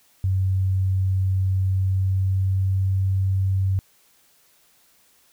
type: tone with pitch glide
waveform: sine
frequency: 94.8 to 95.74 Hz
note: F#2 to G2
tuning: +43 to -40 cents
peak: -18 dBFS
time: 0.24-3.79 s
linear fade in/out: 0 ms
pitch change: +17 cents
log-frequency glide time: 1.59-2.98 s
effects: white hiss -59 dBFS RMS until 5.32 s